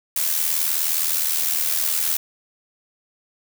blue noise with amplitude modulation, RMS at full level -19 dBFS, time 0.16-2.17 s, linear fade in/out 5 ms, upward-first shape sine, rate 79.4 Hz, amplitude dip 60%, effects none

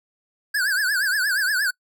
square tone with vibrato, 1590 Hz, G6, 24 cents sharp, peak -20 dBFS, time 0.54-1.71 s, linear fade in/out 10 ms, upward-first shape triangle, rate 8.5 Hz, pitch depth 180 cents each way, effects noise-tail reverb RT60 0.1 s tail -26 dB re dry

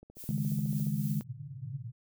click train, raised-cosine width 2 ms, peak -38 dBFS, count 13, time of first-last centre 0.03-0.869 s, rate 14.3 Hz
violet noise with tremolo, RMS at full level -45 dBFS, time 0.15-1.24 s, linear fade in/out 50 ms, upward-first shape sine, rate 3.5 Hz, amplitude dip 40%
sine chord, C# suspended second, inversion none, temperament equal, 138.59 / 155.56 / 207.7 Hz, C#3 / D#3 / G#3, 0 / 0 / 0 cents, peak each -33 dBFS, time 0.29-1.21 s, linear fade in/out 0 ms
pink band-pass noise, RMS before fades -41 dBFS, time 1.19-1.92 s, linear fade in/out 50 ms, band 110 to 150 Hz, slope 96 dB/octave
effects none

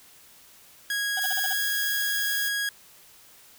sawtooth tone, 1650 Hz, G#6, 12 cents flat, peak -22 dBFS, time 0.9-2.69 s, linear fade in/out 2 ms
35% pulse tone bursts, 759 Hz, F#5, 44 cents sharp, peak -30 dBFS, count 6, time 1.17-1.53 s, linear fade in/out 2 ms, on 25 ms, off 42 ms
violet noise, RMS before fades -32 dBFS, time 1.21-2.49 s, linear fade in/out 10 ms
effects white hiss -53 dBFS RMS until 3.58 s

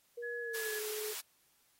sine tone with pitch glide, 476.3 to 426.8 Hz, A#4 to G#4, +37 to +47 cents, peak -40 dBFS, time 0.17-1.13 s, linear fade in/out 10 ms, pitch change -190 cents, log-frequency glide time 0.41-0.74 s
sine tone, 1691 Hz, G#6, 31 cents sharp, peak -40 dBFS, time 0.22-0.8 s, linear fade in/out 20 ms
white high-pass noise, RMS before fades -42 dBFS, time 0.54-1.21 s, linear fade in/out 10 ms, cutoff 880 Hz, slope 12 dB/octave
effects white hiss -71 dBFS RMS until 1.79 s + AAC 48 kbps

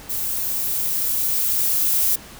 violet noise with level ramp, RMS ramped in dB -25 to -18 dBFS, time 0.09-2.16 s, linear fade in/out 10 ms, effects pink hiss -41 dBFS RMS until 2.39 s

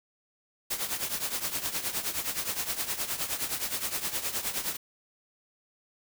white noise with tremolo, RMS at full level -29 dBFS, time 0.7-4.77 s, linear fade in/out 10 ms, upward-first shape triangle, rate 9.6 Hz, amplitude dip 80%, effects none

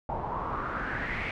pink noise with low-pass filter sweep, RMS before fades -33 dBFS, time 0.09-1.31 s, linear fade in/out 2 ms, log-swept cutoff 800 to 2300 Hz, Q 5.4, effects none

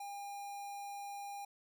square tone with notch filter, 806 Hz, G5, 48 cents sharp, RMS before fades -45 dBFS, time 0-1.45 s, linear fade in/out 5 ms, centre 3100 Hz, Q 1.4, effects none

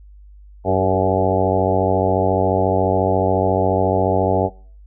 harmonic tone with a mistuned harmonic, 94.2 Hz, F#2, 32 cents sharp, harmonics 1 / 2 / 3 / 4 / 5 / 6 / 7 / 8 / 9, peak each -22 / -25 / -25 / -23 / -22 / -23 / -21 / -24 / -25 dBFS, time 0.64-4.5 s, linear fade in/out 50 ms, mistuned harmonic 4, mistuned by +36 cents, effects noise-tail reverb RT60 0.5 s tail -24 dB re dry + added 50 Hz sine -40 dBFS peak until 4.86 s

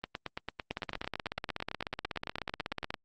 two click trains, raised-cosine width 0.3 ms, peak -19 / -18 dBFS, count 27 / 37, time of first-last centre 0.04-2.942 / 0.71-2.905 s, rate 8.96 / 16.4 Hz, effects Opus 32 kbps

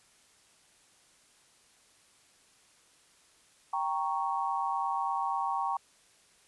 sine chord, G diminished, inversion none, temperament equal, 784 / 932.3 / 1108.7 Hz, G5 / Bb5 / Db6, 0 / 0 / 0 cents, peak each -33 dBFS, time 3.73-5.77 s, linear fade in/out 5 ms, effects white hiss -63 dBFS RMS until 6.47 s + resampled to 24000 Hz

